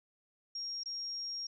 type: tone with dropouts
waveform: sine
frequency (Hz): 5580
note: F8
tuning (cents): -2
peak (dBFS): -37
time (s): 0.55-1.47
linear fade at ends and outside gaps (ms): 5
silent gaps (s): 0.835-0.858
effects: none